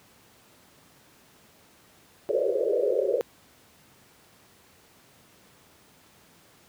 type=band-pass noise; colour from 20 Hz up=white; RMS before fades=-25 dBFS; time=2.29-3.21 s; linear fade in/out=0 ms; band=370 to 590 Hz; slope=96 dB/octave; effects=pink hiss -57 dBFS RMS until 6.68 s + high-pass 100 Hz 12 dB/octave